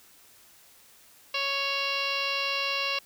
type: harmonic tone with a mistuned harmonic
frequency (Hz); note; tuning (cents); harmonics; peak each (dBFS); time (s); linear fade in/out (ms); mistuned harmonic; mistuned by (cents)
554.4; C#5; 0; 1 / 2 / 3 / 4 / 5 / 6 / 7 / 8 / 9 / 10; -37 / -34 / -41 / -36 / -30 / -39 / -36 / -40 / -40 / -41; 1.34-2.99; 5; 7; +49
effects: white hiss -56 dBFS RMS until 3.05 s

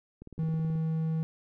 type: click train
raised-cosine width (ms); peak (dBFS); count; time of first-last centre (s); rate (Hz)
3; -32; 11; 0.22-0.755; 18.7
type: tone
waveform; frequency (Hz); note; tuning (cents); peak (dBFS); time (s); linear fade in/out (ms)
triangle; 160.3; E3; -48; -25; 0.39-1.23; 0
effects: none

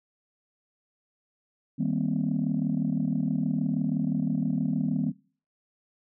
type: chord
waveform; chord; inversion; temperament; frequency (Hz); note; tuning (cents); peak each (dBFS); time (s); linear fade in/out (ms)
sine; C minor seventh; first; just; 156.98 / 196.22 / 235.5 / 261.6; Eb3 / G3 / Bb3 / C4; +16 / +2 / +18 / 0; -29; 1.78-5.12; 20
effects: noise-tail reverb RT60 0.4 s tail -21 dB re dry + tanh soft clip ceiling -17 dBFS

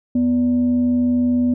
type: tone with frequency modulation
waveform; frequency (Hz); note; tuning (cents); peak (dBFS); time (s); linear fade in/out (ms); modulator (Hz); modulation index
sine; 246.6; B3; -2; -14; 0.15-1.54; 5; 333; 0.25
effects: none

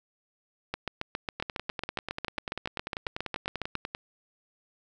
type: two click trains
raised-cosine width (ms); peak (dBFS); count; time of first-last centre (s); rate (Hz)
0.3; -17 / -15; 27 / 23; 1.4-3.949 / 0.74-3.754; 10.2 / 7.3
effects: none

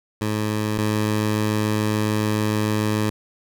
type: tone pair in turn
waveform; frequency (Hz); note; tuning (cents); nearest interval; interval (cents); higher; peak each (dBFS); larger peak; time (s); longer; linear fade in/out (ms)
15% pulse; 106.9 / 106.9; A2 / A2; -49 / -49; unison; 0; neither; -15 / -13; second; 0.21-0.78 / 0.78-3.1; second; 5
effects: none

